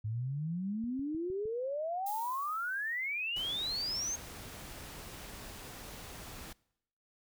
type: exponential sweep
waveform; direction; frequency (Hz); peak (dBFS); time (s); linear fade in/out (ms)
sine; up; 103.83 to 6510; -33; 0.04-4.16; 10
type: click train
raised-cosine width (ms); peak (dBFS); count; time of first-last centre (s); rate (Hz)
5; -39; 5; 0.84-1.455; 6.5
type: noise with exponential decay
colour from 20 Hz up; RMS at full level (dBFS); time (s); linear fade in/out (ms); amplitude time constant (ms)
violet; -43; 2.06-3.77; 5; 370
type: noise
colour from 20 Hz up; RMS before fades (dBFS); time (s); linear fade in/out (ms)
pink; -47; 3.36-6.53; 5
effects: noise-tail reverb RT60 0.8 s tail -24 dB re dry